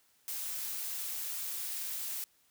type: noise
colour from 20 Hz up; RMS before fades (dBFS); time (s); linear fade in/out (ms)
blue; -38; 0.28-2.24; 0
effects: white hiss -69 dBFS RMS until 2.5 s